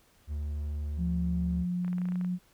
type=tone; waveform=triangle; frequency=74 Hz; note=D2; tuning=14 cents sharp; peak=-29 dBFS; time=0.27-1.66 s; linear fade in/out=50 ms
type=tone with pitch glide; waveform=sine; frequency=174.61 to 180.14 Hz; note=F3 to F#3; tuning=0 to -46 cents; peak=-28 dBFS; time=0.97-2.39 s; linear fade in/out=50 ms; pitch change=+54 cents; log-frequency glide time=1.11-2.15 s
type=clicks; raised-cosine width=0.5 ms; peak=-33 dBFS; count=11; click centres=1.847 / 1.88 / 1.93 / 1.983 / 2.017 / 2.055 / 2.087 / 2.121 / 2.157 / 2.212 / 2.247 s
effects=pink hiss -64 dBFS RMS until 2.53 s